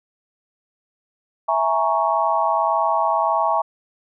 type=chord; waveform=sine; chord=A# half-diminished seventh; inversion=second; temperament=equal; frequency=659.3 / 830.6 / 932.3 / 1108.7 Hz; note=E5 / G#5 / A#5 / C#6; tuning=0 / 0 / 0 / 0 cents; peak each=-22 dBFS; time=1.48-3.62 s; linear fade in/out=10 ms; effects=none